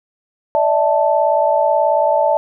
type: chord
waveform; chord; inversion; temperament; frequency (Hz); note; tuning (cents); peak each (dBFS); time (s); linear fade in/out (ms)
sine; D suspended second; none; equal with one note detuned; 587.3 / 645.7 / 880; D5 / E5 / A5; 0 / -36 / 0; -16; 0.55-2.37; 0
effects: none